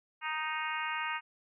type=harmonic tone; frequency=311.1 Hz; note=D#4; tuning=in tune; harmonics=3 / 4 / 5 / 6 / 7 / 8 / 9; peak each=-38 / -39 / -40 / -41 / -41 / -42 / -43 dBFS; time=0.21-1.21 s; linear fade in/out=50 ms; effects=none